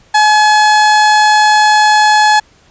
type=tone; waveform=30% pulse; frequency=850 Hz; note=G#5; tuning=40 cents sharp; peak=-3 dBFS; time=0.14-2.4 s; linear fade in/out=10 ms; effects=pink hiss -48 dBFS RMS until 2.7 s + resampled to 16000 Hz